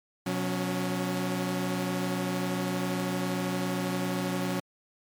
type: tone cluster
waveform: sawtooth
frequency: 124.9 / 182.4 / 279.9 Hz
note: B2 / F#3 / C#4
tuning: +20 / -24 / +17 cents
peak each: -33 / -26 / -29 dBFS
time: 0.26-4.6 s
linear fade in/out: 5 ms
effects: MP3 96 kbps